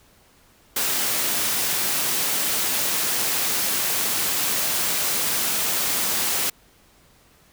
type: high-pass noise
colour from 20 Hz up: white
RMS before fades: -23 dBFS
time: 0.76-6.5 s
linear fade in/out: 5 ms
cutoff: 110 Hz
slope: 12 dB/octave
effects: pink hiss -56 dBFS RMS until 7.52 s